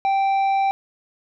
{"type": "tone with tanh clipping", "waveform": "sine", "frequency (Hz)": 782, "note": "G5", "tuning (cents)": -4, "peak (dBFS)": -18, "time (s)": [0.05, 0.71], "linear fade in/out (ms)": 0, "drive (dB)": 7, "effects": []}